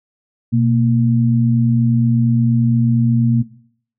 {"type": "tone pair together", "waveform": "sine", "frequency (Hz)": [122.6, 231.1], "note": ["B2", "A#3"], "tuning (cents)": [-12, -15], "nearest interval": "major seventh", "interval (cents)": 1097, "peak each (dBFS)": -14, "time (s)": [0.52, 3.43], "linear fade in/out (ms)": 20, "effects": ["noise-tail reverb RT60 0.6 s tail -18 dB re dry"]}